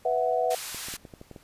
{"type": "chord", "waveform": "sine", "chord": "B suspended fourth", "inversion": "none", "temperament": "equal", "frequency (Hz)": [493.9, 659.3, 740], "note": ["B4", "E5", "F#5"], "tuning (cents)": [0, 0, 0], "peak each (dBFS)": -27, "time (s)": [0.05, 0.55], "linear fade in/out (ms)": 5}
{"type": "band-pass noise", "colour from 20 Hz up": "white", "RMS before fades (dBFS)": -37, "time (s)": [0.5, 0.97], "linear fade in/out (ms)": 10, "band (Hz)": [930, 11000], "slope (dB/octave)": 12}
{"type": "clicks", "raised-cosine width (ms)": 2, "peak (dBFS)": -29, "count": 8, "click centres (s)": [0.746, 0.885, 0.939, 1.052, 1.138, 1.214, 1.313, 1.362]}
{"effects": ["pink hiss -58 dBFS RMS until 1.43 s", "resampled to 32000 Hz"]}